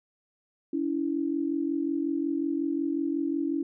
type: tone pair together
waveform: sine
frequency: 284.1 / 329.6 Hz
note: C#4 / E4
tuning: +43 / 0 cents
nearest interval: minor third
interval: 257 cents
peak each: -28 / -29 dBFS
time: 0.73-3.63 s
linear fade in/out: 5 ms
effects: none